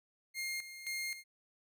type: tone with tremolo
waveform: sawtooth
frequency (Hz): 2126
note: C7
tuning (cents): +27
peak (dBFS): -33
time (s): 0.34-1.24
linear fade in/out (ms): 50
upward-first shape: square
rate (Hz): 1.9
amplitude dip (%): 70
effects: none